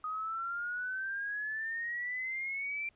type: exponential sweep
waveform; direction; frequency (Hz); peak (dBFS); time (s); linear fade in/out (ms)
sine; up; 1244 to 2362; -34; 0.04-2.89; 2
effects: pink hiss -69 dBFS RMS until 2.95 s + resampled to 8000 Hz